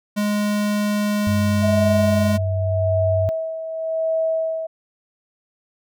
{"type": "tone", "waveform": "square", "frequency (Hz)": 207.7, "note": "G#3", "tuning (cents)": 0, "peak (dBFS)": -19, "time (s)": [0.16, 2.38], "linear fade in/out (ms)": 20}
{"type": "tone with pitch glide", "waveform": "sine", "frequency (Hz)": [98, 95.82], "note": ["G2", "G2"], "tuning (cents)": [0, -39], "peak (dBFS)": -19, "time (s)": [1.27, 3.29], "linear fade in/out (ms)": 0, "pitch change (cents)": -39, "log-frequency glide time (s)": [1.46, 2.61]}
{"type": "tone with tremolo", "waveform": "sine", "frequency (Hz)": 646, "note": "E5", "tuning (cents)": -35, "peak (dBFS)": -17, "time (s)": [1.62, 4.67], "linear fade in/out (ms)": 10, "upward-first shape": "sine", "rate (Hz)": 0.87, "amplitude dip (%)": 65}
{"effects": []}